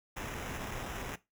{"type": "noise with sample-and-hold", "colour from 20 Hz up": "pink", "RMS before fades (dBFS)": -40, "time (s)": [0.16, 1.16], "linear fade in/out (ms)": 10, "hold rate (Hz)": 4410, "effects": ["noise-tail reverb RT60 0.2 s tail -17 dB re dry"]}